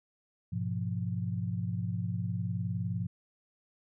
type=chord; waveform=sine; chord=F diminished; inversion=first; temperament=equal; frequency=103.83 / 123.47 / 174.61 Hz; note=Ab2 / Cb3 / F3; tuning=0 / 0 / 0 cents; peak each=-34 / -36 / -35 dBFS; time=0.52-3.07 s; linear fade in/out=10 ms; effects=none